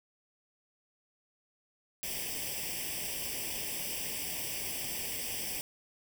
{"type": "noise with comb filter", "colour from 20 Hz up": "white", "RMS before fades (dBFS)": -37, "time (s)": [2.03, 5.61], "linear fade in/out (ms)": 0, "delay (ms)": 0.37, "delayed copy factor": 0.9, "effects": []}